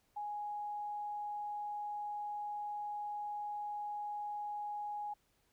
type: tone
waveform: sine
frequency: 830.6 Hz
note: G#5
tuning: in tune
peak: -38 dBFS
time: 0.16-5.14 s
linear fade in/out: 10 ms
effects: pink hiss -75 dBFS RMS until 5.52 s

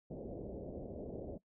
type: low-pass noise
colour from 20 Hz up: white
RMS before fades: -45 dBFS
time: 0.1-1.38 s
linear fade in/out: 10 ms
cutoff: 600 Hz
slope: 48 dB/octave
effects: noise-tail reverb RT60 0.1 s tail -19 dB re dry

